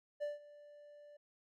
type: tone with ADSR envelope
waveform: triangle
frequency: 587 Hz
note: D5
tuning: 1 cent flat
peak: -33 dBFS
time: 0.2-1.17 s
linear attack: 27 ms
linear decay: 160 ms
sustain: -20 dB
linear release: 7 ms
effects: none